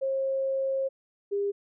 sine tone pair in turn, 537 / 402.7 Hz, C5 / G4, +45 / +47 cents, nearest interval perfect fourth, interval 498 cents, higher first, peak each -25 dBFS, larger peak neither, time 0.01-0.89 / 1.31-1.52 s, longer first, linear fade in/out 20 ms, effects none

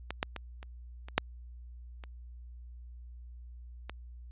clicks, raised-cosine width 0.3 ms, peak -19 / -13 / -22 / -30 / -29 / -7 / -30 / -23 dBFS, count 8, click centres 0.106 / 0.229 / 0.363 / 0.629 / 1.085 / 1.18 / 2.038 / 3.896 s, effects added 60 Hz sine -45 dBFS peak until 4.31 s + resampled to 8000 Hz

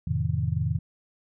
sine chord, F dominant seventh, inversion none, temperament just, 87.31 / 109.13 / 130.96 / 157.15 Hz, F2 / A2 / C3 / Eb3, 0 / -14 / +2 / +18 cents, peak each -29 dBFS, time 0.07-0.79 s, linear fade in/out 5 ms, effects none

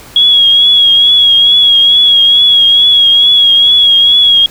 sine tone with vibrato, 3322 Hz, G#7, in tune, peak -3 dBFS, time 0.16-4.46 s, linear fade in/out 2 ms, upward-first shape triangle, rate 2.3 Hz, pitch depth 46 cents each way, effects pink hiss -34 dBFS RMS until 4.5 s

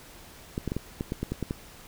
clicks, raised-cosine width 3 ms, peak -16 dBFS, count 10, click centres 0.579 / 0.677 / 0.719 / 0.766 / 1.009 / 1.121 / 1.23 / 1.32 / 1.427 / 1.509 s, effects pink hiss -49 dBFS RMS until 1.87 s

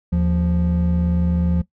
triangle tone pair together, 77.78 / 174.61 Hz, D#2 / F3, 0 / 0 cents, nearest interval octave + major second, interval 1400 cents, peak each -17 / -15 dBFS, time 0.12-1.62 s, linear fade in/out 10 ms, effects noise-tail reverb RT60 0.1 s tail -18 dB re dry + tanh soft clip ceiling -7 dBFS

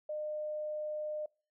sine tone, 607 Hz, D#5, 43 cents flat, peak -35 dBFS, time 0.09-1.26 s, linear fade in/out 5 ms, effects noise-tail reverb RT60 0.4 s tail -26 dB re dry

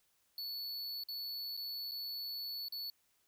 square tone with dropouts, 4435 Hz, C#8, in tune, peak -40 dBFS, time 0.38-2.9 s, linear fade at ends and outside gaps 1 ms, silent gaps 1.036-1.086 / 1.567-1.574 / 1.912-1.918 / 2.684-2.723 s, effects white hiss -75 dBFS RMS until 3.27 s

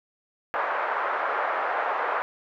white band-pass noise, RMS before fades -27 dBFS, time 0.54-2.22 s, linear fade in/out 0 ms, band 510 to 1500 Hz, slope 24 dB/octave, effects none

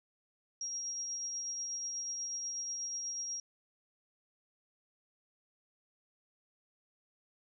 sine tone with tremolo, 5630 Hz, F8, 13 cents sharp, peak -35 dBFS, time 0.61-3.4 s, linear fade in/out 2 ms, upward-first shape triangle, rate 8.2 Hz, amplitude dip 30%, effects none

